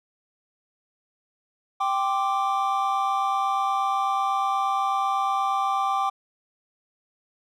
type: chord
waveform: triangle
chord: G suspended fourth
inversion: none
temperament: equal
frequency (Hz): 784 / 1046.5 / 1174.7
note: G5 / C6 / D6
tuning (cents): 0 / 0 / 0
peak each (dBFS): -23 / -29 / -23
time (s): 1.8-6.1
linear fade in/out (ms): 10
effects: none